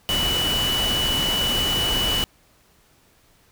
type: tone in noise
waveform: sine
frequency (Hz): 2960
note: F#7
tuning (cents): 0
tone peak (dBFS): -21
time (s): 0.09-2.24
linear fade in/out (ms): 0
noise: pink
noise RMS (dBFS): -26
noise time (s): 0.09-2.24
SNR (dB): +2
effects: pink hiss -58 dBFS RMS until 3.51 s